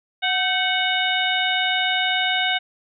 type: harmonic tone with a mistuned harmonic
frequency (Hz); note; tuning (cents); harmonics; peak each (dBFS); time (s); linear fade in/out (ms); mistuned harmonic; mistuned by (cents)
737; F#5; -7; 1 / 2 / 3 / 4 / 5; -25 / -25 / -25 / -25 / -25; 0.22-2.59; 20; 2; +72
effects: none